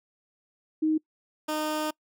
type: tone pair in turn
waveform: sine / 15% pulse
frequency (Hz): 312.5 / 307.1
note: D#4 / D#4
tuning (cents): +8 / -23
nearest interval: unison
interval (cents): 31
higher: first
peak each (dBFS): -21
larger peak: neither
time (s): 0.82-0.98 / 1.48-1.91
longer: second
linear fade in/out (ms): 10
effects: noise-tail reverb RT60 0.1 s tail -24 dB re dry